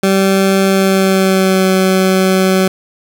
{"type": "tone with pitch glide", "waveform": "20% pulse", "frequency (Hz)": [193.4, 188.55], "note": ["G3", "F#3"], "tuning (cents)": [-23, 33], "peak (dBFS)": -4, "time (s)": [0.03, 2.68], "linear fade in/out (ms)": 5, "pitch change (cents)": -44, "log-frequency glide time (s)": [0.65, 1.68], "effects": []}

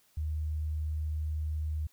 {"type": "tone", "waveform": "sine", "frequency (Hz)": 77, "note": "D#2", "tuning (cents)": -17, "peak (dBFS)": -30, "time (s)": [0.17, 1.87], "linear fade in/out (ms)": 5, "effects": ["white hiss -67 dBFS RMS until 1.92 s"]}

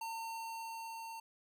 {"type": "tone with level ramp", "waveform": "square", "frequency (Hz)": 908, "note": "A#5", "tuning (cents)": -46, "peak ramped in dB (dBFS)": [-40, -45], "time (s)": [0.01, 1.2], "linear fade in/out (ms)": 5, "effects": []}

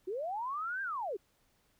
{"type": "linear two-way sweep", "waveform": "sine", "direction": "up then down", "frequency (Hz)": [345.9, 1615, 345.9], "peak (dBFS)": -34, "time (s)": [0.07, 1.17], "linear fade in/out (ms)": 10, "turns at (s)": 0.82, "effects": ["pink hiss -72 dBFS RMS until 1.79 s"]}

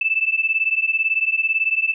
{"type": "beating tone pair", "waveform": "sine", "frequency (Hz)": [2628, 2646], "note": ["E7", "E7"], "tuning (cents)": [-6, 6], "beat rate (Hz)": 18, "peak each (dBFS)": -20, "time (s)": [0.01, 1.94], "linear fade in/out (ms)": 5, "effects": []}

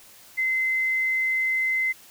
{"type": "tone", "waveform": "sine", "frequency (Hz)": 2060, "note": "C7", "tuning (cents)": -28, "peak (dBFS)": -21, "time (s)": [0.37, 1.93], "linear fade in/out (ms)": 20, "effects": ["white hiss -50 dBFS RMS until 2.1 s"]}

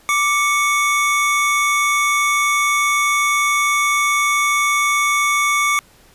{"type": "tone pair together", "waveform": "square", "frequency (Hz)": [1174.7, 2218], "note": ["D6", "C#7"], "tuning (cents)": [0, 0], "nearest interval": "major seventh", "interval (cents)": 1100, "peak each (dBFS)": -18, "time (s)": [0.09, 5.79], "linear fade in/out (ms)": 0, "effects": ["pink hiss -50 dBFS RMS until 6.14 s", "resampled to 32000 Hz"]}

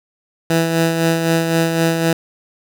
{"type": "tone with tremolo", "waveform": "15% pulse", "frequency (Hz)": 164.81, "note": "E3", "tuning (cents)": 0, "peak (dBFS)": -6, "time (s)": [0.5, 2.13], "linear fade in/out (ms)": 2, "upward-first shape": "sine", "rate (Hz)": 3.9, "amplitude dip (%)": 45, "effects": []}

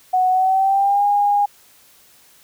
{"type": "tone with pitch glide", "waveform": "sine", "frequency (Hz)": [740, 816.4], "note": ["F#5", "G#5"], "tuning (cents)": [0, -30], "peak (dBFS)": -13, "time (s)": [0.13, 1.46], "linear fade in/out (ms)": 10, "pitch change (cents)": 170, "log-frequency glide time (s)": [0.3, 1.05], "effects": ["white hiss -51 dBFS RMS until 2.43 s"]}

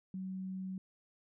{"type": "tone", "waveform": "sine", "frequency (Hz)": 188.3, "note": "F#3", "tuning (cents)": 31, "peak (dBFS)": -38, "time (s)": [0.14, 0.78], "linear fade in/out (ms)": 2, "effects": []}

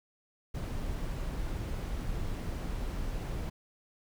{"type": "noise", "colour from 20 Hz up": "brown", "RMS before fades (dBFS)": -35, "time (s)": [0.54, 3.5], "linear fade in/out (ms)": 10, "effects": []}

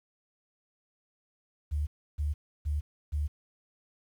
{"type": "tone bursts", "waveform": "sine", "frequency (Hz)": 74, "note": "D2", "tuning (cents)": 14, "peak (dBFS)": -27, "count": 4, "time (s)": [1.71, 3.28], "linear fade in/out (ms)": 20, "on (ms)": 160, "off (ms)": 310, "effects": ["10-bit"]}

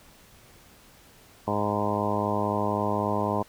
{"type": "harmonic tone with a mistuned harmonic", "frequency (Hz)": 103.83, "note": "G#2", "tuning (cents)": 0, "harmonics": [1, 2, 3, 4, 5, 6, 7, 8, 9, 10], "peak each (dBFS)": [-33, -31, -34, -33, -34, -32, -35, -35, -32, -33], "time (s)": [1.47, 3.43], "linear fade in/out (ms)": 10, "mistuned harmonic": 10, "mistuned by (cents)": -21, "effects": ["pink hiss -54 dBFS RMS until 3.48 s"]}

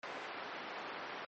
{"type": "band-pass noise", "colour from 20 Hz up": "white", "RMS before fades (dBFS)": -45, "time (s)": [0.03, 1.25], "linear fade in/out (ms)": 2, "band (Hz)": [300, 1700], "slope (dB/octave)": 12, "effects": ["low-pass 6000 Hz 12 dB/octave", "MP3 32 kbps"]}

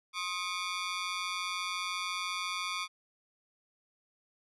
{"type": "ring-modulated tone", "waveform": "15% pulse", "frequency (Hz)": 1160, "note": "D6", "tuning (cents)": -22, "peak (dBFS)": -24, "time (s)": [0.13, 2.88], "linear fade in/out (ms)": 50, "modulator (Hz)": 92.9, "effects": ["resampled to 22050 Hz"]}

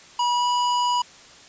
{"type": "tone with pitch glide", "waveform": "square", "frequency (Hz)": [970, 977.3], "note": ["B5", "B5"], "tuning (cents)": [-31, -18], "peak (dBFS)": -20, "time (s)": [0.19, 1.02], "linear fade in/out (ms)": 5, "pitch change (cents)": 13, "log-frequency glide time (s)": [0.34, 0.47], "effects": ["white hiss -47 dBFS RMS until 1.48 s", "resampled to 16000 Hz"]}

